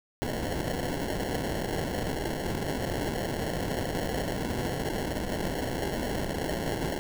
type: noise with sample-and-hold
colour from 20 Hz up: blue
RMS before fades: -31 dBFS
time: 0.22-6.99 s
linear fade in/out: 0 ms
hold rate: 1225 Hz
effects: none